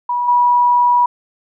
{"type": "tone with level steps", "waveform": "sine", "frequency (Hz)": 972, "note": "B5", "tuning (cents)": -28, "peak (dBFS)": [-15, -9], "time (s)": [0.09, 1.06], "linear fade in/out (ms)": 5, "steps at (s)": 0.28, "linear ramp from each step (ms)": 5, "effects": []}